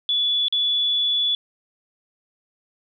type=tone with dropouts; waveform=sine; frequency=3433 Hz; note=A7; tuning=43 cents flat; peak=-18 dBFS; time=0.09-1.35 s; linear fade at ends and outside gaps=1 ms; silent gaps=0.483-0.525 s; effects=none